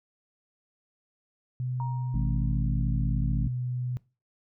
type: tone with pitch glide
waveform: sine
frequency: 126.2 to 124.61 Hz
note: B2 to B2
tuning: +38 to +16 cents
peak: -28 dBFS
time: 1.6-3.97 s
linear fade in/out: 0 ms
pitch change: -22 cents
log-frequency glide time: 1.72-2.84 s
type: tone with exponential decay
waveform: sine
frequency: 940 Hz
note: A#5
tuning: 14 cents sharp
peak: -33 dBFS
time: 1.8-2.63 s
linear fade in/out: 1 ms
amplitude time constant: 180 ms
type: harmonic tone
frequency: 53.6 Hz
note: A1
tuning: 45 cents flat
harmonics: 1 / 3 / 4 / 5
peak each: -27 / -32 / -34 / -39 dBFS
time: 2.14-3.48 s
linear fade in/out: 5 ms
effects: noise-tail reverb RT60 0.3 s tail -21 dB re dry